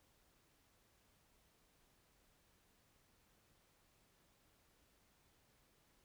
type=silence; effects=pink hiss -74 dBFS RMS until 6.04 s